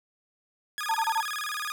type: tone with vibrato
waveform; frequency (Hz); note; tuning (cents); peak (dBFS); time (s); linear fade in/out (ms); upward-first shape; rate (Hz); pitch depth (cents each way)
sawtooth; 1433; F6; +44; -27; 0.78-1.72; 0; square; 19; 270
type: tone bursts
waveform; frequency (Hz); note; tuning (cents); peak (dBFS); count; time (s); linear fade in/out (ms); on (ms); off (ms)
sine; 897; A5; +33; -23; 4; 0.89-1.212; 5; 58; 30
effects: none